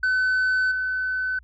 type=tone with level steps; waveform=sine; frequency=1513 Hz; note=F#6; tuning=38 cents sharp; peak=-16 / -22 dBFS; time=0.03-1.39 s; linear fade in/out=5 ms; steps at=0.71 s; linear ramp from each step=10 ms; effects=tanh soft clip ceiling -18 dBFS + added 60 Hz sine -48 dBFS peak until 1.43 s